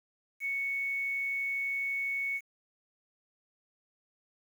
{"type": "tone with quantisation", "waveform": "sine", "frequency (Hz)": 2217, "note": "C#7", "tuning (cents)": 0, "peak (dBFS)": -30, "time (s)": [0.4, 2.41], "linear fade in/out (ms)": 50, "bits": 9, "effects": []}